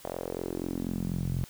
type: tone with band-pass filter sweep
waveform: sawtooth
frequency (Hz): 44.12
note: F1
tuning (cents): +18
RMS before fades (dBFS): -33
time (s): 0.04-1.44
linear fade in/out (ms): 0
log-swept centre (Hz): 650 to 120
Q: 2.8
effects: white hiss -52 dBFS RMS until 1.49 s